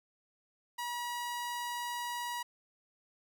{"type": "tone", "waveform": "sawtooth", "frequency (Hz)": 963, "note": "B5", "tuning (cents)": -44, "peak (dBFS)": -32, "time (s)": [0.78, 2.43], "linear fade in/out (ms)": 10, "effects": []}